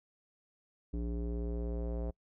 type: tone with low-pass filter sweep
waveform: square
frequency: 58.27 Hz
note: A#1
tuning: in tune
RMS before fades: -36 dBFS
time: 0.93-2.11 s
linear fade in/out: 10 ms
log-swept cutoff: 330 to 580 Hz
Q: 2.5
effects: noise-tail reverb RT60 0.1 s tail -26 dB re dry